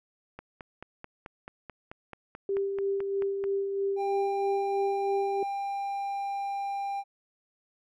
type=click train; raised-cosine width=0.5 ms; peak=-26 dBFS; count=15; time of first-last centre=0.39-3.44 s; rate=4.59 Hz
type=tone with tremolo; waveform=sine; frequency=394.6 Hz; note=G4; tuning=11 cents sharp; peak=-25 dBFS; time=2.49-5.43 s; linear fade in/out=2 ms; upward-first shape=sine; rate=3.1 Hz; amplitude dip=40%
type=tone; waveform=triangle; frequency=796 Hz; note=G5; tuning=26 cents sharp; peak=-28 dBFS; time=3.96-7.04 s; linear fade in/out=50 ms
effects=none

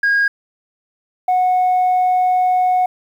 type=tone pair in turn; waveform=sine; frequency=1633 / 733.5 Hz; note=G#6 / F#5; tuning=-30 / -15 cents; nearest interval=octave + major second; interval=1385 cents; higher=first; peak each=-10 dBFS; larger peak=neither; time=0.03-0.28 / 1.28-2.86 s; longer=second; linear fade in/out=5 ms; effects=tanh soft clip ceiling -10 dBFS + 8-bit

